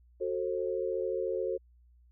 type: chord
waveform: sine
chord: F# diminished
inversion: none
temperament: just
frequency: 370 / 444 / 532.8 Hz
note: F#4 / A4 / C5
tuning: 0 / +16 / +31 cents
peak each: -34 dBFS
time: 0.2-1.58 s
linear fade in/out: 20 ms
effects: added 60 Hz sine -58 dBFS peak until 2.11 s